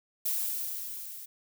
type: noise with level ramp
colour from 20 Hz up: violet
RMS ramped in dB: -29 to -44 dBFS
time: 0.25-1.26 s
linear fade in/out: 10 ms
effects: none